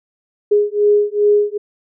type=beating tone pair; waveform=sine; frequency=413.1 / 415.6 Hz; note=G#4 / G#4; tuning=-9 / +1 cents; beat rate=2.5 Hz; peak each=-14 dBFS; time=0.51-1.58 s; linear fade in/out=10 ms; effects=none